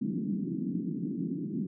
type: band-pass noise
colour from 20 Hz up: pink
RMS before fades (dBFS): -33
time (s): 0.01-1.67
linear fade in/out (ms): 10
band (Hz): 160 to 320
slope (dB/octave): 48
effects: none